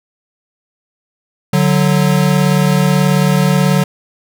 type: tone pair together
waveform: square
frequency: 146.58 / 185 Hz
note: D3 / F#3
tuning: -3 / 0 cents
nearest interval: major third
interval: 403 cents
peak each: -13 dBFS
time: 1.53-3.84 s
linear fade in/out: 5 ms
effects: none